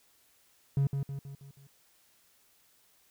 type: tone with echo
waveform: triangle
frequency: 138.59 Hz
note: C#3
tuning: in tune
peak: -21 dBFS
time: 0.77-0.87 s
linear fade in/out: 2 ms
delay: 160 ms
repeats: 5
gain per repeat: -6 dB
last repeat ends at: 1.67 s
effects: tanh soft clip ceiling -17 dBFS + white hiss -66 dBFS RMS until 3.1 s